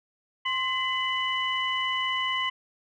sine tone cluster, 1048 / 2024 / 2975 Hz, C6 / B6 / F#7, +2 / +42 / +9 cents, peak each -29 dBFS, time 0.45-2.5 s, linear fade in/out 10 ms, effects tanh soft clip ceiling -16 dBFS

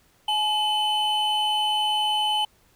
triangle tone pair together, 849 / 3025 Hz, G#5 / F#7, +38 / +38 cents, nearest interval octave + minor seventh, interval 2200 cents, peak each -22 dBFS, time 0.28-2.45 s, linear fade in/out 5 ms, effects pink hiss -61 dBFS RMS until 2.75 s

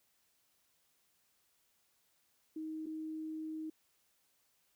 sine tone with dropouts, 314.6 Hz, D#4, 19 cents sharp, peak -39 dBFS, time 2.56-3.7 s, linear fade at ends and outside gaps 5 ms, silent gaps 2.86-2.866 s, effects white hiss -75 dBFS RMS until 4.75 s

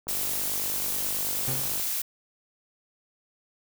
click train, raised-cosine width 1 ms, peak -27 dBFS, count 86, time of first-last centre 0.07-1.798 s, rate 49.2 Hz
blue noise, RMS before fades -29 dBFS, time 0.08-2.02 s, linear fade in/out 5 ms
40% pulse tone with exponential decay, 132.4 Hz, C3, 21 cents sharp, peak -27 dBFS, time 1.48-1.92 s, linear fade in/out 0 ms, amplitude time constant 95 ms
effects none

